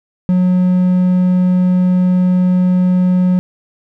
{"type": "tone", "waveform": "triangle", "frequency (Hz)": 181.9, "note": "F#3", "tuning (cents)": -29, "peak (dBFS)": -7, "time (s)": [0.29, 3.39], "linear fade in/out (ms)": 0, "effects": []}